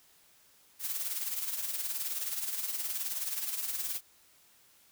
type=noise with tremolo; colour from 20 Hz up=blue; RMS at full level=-33 dBFS; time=0.79-4.01 s; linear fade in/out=50 ms; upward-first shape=sine; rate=19 Hz; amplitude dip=55%; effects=white hiss -63 dBFS RMS until 4.91 s